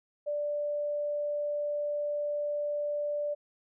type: tone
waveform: sine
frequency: 587.3 Hz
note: D5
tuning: in tune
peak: -29 dBFS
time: 0.26-3.35 s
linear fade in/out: 20 ms
effects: none

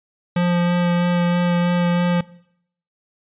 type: tone with vibrato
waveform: square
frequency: 175.1 Hz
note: F3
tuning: 5 cents sharp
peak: -16 dBFS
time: 0.36-2.21 s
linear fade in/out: 5 ms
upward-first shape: sine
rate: 3.1 Hz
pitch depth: 10 cents each way
effects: noise-tail reverb RT60 0.7 s tail -21 dB re dry + resampled to 8000 Hz

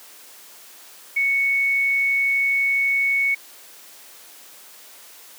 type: tone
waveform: sine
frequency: 2217 Hz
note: C#7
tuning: in tune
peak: -17 dBFS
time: 1.16-3.35 s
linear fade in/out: 10 ms
effects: white hiss -45 dBFS RMS until 5.38 s + high-pass 300 Hz 12 dB/octave

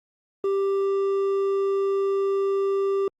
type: tone with hard clipping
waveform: sine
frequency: 392.9 Hz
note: G4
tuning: 4 cents sharp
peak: -22 dBFS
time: 0.44-3.08 s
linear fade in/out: 2 ms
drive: 5 dB
effects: Opus 32 kbps

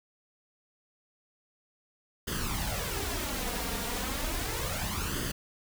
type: noise with flanger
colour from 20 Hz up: pink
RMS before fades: -33 dBFS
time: 2.27-5.32 s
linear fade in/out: 10 ms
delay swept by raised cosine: 0.62 to 4.32 ms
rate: 0.34 Hz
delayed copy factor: +0.65
effects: none

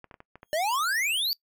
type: clicks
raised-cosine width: 0.5 ms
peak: -30 dBFS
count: 6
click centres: 0.043 / 0.112 / 0.142 / 0.204 / 0.356 / 0.431 s
type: tone with exponential growth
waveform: 5% pulse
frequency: 3266 Hz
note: G#7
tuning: 30 cents flat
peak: -32 dBFS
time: 0.42-0.76 s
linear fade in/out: 0 ms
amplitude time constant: 72 ms
type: exponential sweep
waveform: square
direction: up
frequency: 587.3 to 4699 Hz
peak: -25 dBFS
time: 0.53-1.33 s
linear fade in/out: 0 ms
effects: noise-tail reverb RT60 0.1 s tail -22 dB re dry

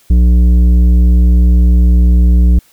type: tone with tanh clipping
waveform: triangle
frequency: 60.1 Hz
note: B1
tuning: 46 cents flat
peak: -6 dBFS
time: 0.1-2.59 s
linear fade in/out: 5 ms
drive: 14 dB
effects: white hiss -49 dBFS RMS until 2.72 s

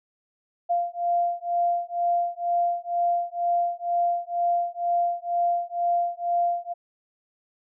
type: beating tone pair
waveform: sine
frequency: 694 / 696.1 Hz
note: F5 / F5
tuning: -11 / -6 cents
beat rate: 2.1 Hz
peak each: -25 / -25 dBFS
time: 0.69-6.74 s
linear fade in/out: 20 ms
effects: none

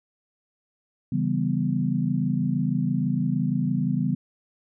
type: chord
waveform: sine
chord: C# half-diminished seventh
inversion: none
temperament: equal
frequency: 138.59 / 164.81 / 196 / 246.9 Hz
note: C#3 / E3 / G3 / B3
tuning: 0 / 0 / 0 / 0 cents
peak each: -27 dBFS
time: 1.12-4.15 s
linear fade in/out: 5 ms
effects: none

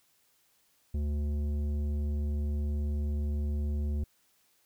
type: tone with tanh clipping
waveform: sine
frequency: 73.42 Hz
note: D2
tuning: in tune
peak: -30 dBFS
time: 0.94-4.04 s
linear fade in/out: 5 ms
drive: 11 dB
effects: white hiss -69 dBFS RMS until 4.65 s

